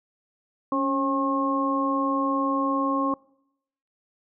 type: harmonic tone with a mistuned harmonic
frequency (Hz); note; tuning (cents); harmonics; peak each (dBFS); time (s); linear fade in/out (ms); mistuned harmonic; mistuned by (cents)
270; C#4; -45; 1 / 2 / 3 / 4; -25 / -29 / -36 / -25; 0.72-3.14; 2; 1; +47
effects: noise-tail reverb RT60 0.8 s tail -25 dB re dry